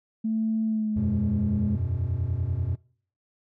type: tone with pitch glide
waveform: sine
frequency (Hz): 221 to 208.6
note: A3 to G#3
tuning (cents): +8 to +8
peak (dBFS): -23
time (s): 0.24-1.76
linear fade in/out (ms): 10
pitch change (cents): -100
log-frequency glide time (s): 0.64-1.14
type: chord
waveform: triangle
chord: E suspended second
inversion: none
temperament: just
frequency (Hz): 82.41 / 92.71 / 123.61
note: E2 / F#2 / B2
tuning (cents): 0 / +4 / +2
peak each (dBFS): -29 / -25 / -27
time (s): 0.96-2.76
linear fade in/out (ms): 10
effects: noise-tail reverb RT60 0.5 s tail -23 dB re dry + tanh soft clip ceiling -16 dBFS